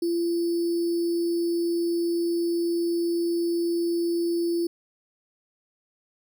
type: tone with sample-and-hold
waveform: sine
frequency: 341 Hz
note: F4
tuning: 41 cents flat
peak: -22 dBFS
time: 0.02-4.67 s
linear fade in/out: 5 ms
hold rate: 4900 Hz
effects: none